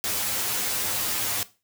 white noise with comb filter, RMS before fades -27 dBFS, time 0.04-1.43 s, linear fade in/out 0 ms, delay 9.7 ms, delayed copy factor +0.9, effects noise-tail reverb RT60 0.3 s tail -17 dB re dry

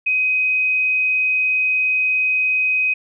sine tone, 2517 Hz, D#7, 19 cents sharp, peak -15 dBFS, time 0.06-2.94 s, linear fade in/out 10 ms, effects none

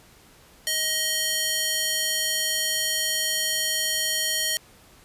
square tone with high-pass filter, 628 Hz, D#5, 16 cents sharp, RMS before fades -25 dBFS, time 0.67-4.57 s, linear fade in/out 0 ms, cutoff 2900 Hz, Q 0.71, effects pink hiss -53 dBFS RMS until 5.04 s + resampled to 32000 Hz

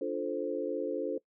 sine chord, D minor seventh, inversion none, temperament equal, 293.7 / 349.2 / 440 / 523.3 Hz, D4 / F4 / A4 / C5, 0 / 0 / 0 / 0 cents, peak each -37 / -37 / -35 / -36 dBFS, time 0.01-1.18 s, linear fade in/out 5 ms, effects noise-tail reverb RT60 0.1 s tail -21 dB re dry

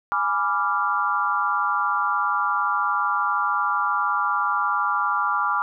sine chord, G# diminished seventh, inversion none, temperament equal with one note detuned, 830.6 / 987.8 / 1174.7 / 1387.3 Hz, G#5 / B5 / D6 / F6, 0 / 0 / 0 / -12 cents, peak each -28 / -27 / -23 / -25 dBFS, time 0.12-5.62 s, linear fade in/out 0 ms, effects none

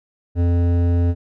triangle tone with hard clipping, 86.6 Hz, F2, 14 cents flat, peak -16 dBFS, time 0.35-1.15 s, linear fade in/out 50 ms, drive 16 dB, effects none

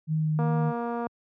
sine tone with vibrato, 155.56 Hz, D#3, in tune, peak -22 dBFS, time 0.07-0.73 s, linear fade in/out 50 ms, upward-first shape triangle, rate 2.7 Hz, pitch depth 17 cents each way
click train, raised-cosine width 1 ms, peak -19 dBFS, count 161, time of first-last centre 0.39-1.068 s, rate 236 Hz
effects high-pass 100 Hz 12 dB/octave

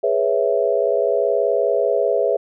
sine chord, C# minor seventh, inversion second, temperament equal, 415.3 / 493.9 / 554.4 / 659.3 Hz, G#4 / B4 / C#5 / E5, 0 / 0 / 0 / 0 cents, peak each -21 dBFS, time 0.03-2.37 s, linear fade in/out 10 ms, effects none

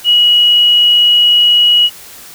sine tone, 2911 Hz, F#7, 29 cents flat, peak -5 dBFS, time 0.04-1.9 s, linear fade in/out 50 ms, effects white hiss -34 dBFS RMS until 2.34 s

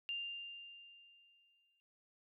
sine tone with exponential decay, 2794 Hz, F7, in tune, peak -37 dBFS, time 0.09-1.8 s, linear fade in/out 0 ms, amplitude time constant 370 ms, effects none

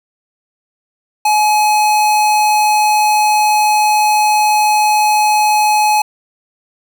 square tone, 847 Hz, G#5, 34 cents sharp, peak -10 dBFS, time 1.25-6.02 s, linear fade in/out 5 ms, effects 8-bit

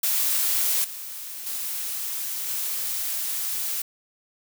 blue noise with level steps, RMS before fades -23 / -36 / -30 / -28 dBFS, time 0.03-3.82 s, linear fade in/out 5 ms, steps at 0.84 / 1.46 / 2.48 s, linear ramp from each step 5 ms, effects none

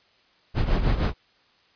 brown noise with tremolo, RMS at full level -18 dBFS, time 0.54-1.14 s, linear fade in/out 50 ms, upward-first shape triangle, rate 6.4 Hz, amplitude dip 75%, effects white hiss -61 dBFS RMS until 1.75 s + resampled to 11025 Hz

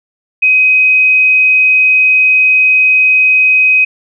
sine tone, 2520 Hz, D#7, 21 cents sharp, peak -5 dBFS, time 0.42-3.85 s, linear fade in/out 10 ms, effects none

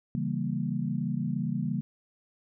sine chord, C# diminished seventh, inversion none, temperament equal, 138.59 / 164.81 / 196 / 233.1 Hz, C#3 / E3 / G3 / Bb3, 0 / 0 / 0 / 0 cents, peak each -33 dBFS, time 0.15-1.81 s, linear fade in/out 0 ms, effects none

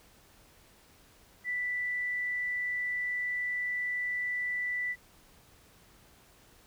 sine tone, 1975.5 Hz, B6, in tune, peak -30 dBFS, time 1.44-4.96 s, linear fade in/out 50 ms, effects pink hiss -60 dBFS RMS until 6.66 s

